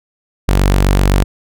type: tone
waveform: sawtooth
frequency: 47.75 Hz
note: G1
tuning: 45 cents flat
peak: -5 dBFS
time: 0.48-1.24 s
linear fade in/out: 10 ms
effects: none